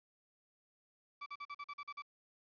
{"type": "tone bursts", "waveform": "30% pulse", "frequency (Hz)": 1157, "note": "D6", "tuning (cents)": -26, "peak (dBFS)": -40, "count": 9, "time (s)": [1.21, 2.022], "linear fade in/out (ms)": 10, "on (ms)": 52, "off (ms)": 43, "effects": ["resampled to 11025 Hz", "11-bit"]}